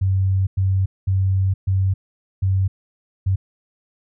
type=tone bursts at uneven times; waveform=sine; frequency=95.5 Hz; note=G2; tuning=45 cents flat; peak=-15 dBFS; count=6; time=0.01-0.47 / 0.57-0.86 / 1.07-1.54 / 1.67-1.94 / 2.42-2.68 / 3.26-3.36 s; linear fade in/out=10 ms; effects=none